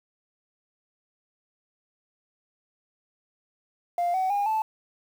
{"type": "tone with pitch steps", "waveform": "sine", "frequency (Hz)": [698.5, 753, 811.7, 875], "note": ["F5", "F#5", "G#5", "A5"], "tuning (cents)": [0, 30, -40, -10], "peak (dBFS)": -21, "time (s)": [3.98, 4.62], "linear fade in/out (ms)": 2, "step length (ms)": 160, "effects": ["tanh soft clip ceiling -19 dBFS", "8-bit"]}